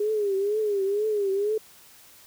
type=tone with vibrato; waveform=sine; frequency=409.5 Hz; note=G#4; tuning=24 cents flat; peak=-22 dBFS; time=0-1.58 s; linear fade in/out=5 ms; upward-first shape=triangle; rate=2.1 Hz; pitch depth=120 cents each way; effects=white hiss -52 dBFS RMS until 2.26 s